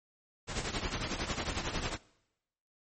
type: noise with tremolo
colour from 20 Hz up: pink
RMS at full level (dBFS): -32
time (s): 0.47-1.98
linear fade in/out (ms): 50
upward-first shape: triangle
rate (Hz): 11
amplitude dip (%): 75
effects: noise-tail reverb RT60 0.9 s tail -22 dB re dry + MP3 32 kbps